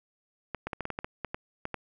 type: clicks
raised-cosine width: 0.5 ms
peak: -18 dBFS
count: 12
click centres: 0.547 / 0.67 / 0.732 / 0.807 / 0.854 / 0.903 / 0.989 / 1.045 / 1.247 / 1.345 / 1.654 / 1.743 s
effects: none